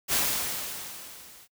white noise with level ramp, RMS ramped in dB -23 to -52 dBFS, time 0.08-1.48 s, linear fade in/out 50 ms, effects noise-tail reverb RT60 0.1 s tail -26 dB re dry

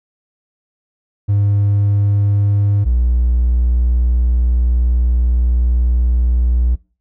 triangle tone pair in turn, 101.5 / 60.54 Hz, G#2 / B1, -39 / -34 cents, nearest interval major sixth, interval 895 cents, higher first, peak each -8 dBFS, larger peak neither, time 1.28-2.85 / 2.85-6.76 s, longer second, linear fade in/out 20 ms, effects noise-tail reverb RT60 0.4 s tail -25 dB re dry + tanh soft clip ceiling -5 dBFS

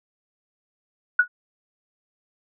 sine tone with exponential decay, 1462 Hz, F#6, 21 cents flat, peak -9 dBFS, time 1.19-1.28 s, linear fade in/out 5 ms, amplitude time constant 18 ms, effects none

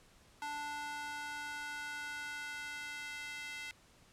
square tone with high-pass filter sweep, 293.7 Hz, D4, in tune, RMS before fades -43 dBFS, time 0.42-3.71 s, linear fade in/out 0 ms, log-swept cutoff 960 to 2100 Hz, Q 2.3, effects pink hiss -64 dBFS RMS until 4.12 s + low-pass 10000 Hz 12 dB/octave

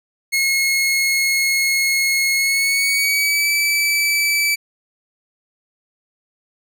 sawtooth tone with pitch glide, 2168 to 2310 Hz, C#7 to D7, -39 to -29 cents, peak -12 dBFS, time 0.32-4.56 s, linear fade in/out 20 ms, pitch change +110 cents, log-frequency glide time 2.35-3.49 s, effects none

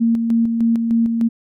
sine tone with tremolo, 230 Hz, A#3, 23 cents flat, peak -12 dBFS, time 0-1.29 s, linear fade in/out 20 ms, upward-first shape square, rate 3.3 Hz, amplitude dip 40%, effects none

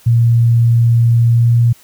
sine tone with pitch glide, 117.1 to 118.12 Hz, A#2 to A#2, +8 to +23 cents, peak -7 dBFS, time 0.06-1.73 s, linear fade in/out 10 ms, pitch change +15 cents, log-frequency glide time 1.3-1.52 s, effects white hiss -46 dBFS RMS until 1.83 s

